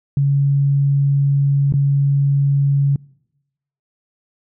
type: tone with dropouts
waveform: sine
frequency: 140.1 Hz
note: C#3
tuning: 19 cents sharp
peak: -12 dBFS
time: 0.17-2.96 s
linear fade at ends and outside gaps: 2 ms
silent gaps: 1.724-1.738 s
effects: noise-tail reverb RT60 0.9 s tail -25 dB re dry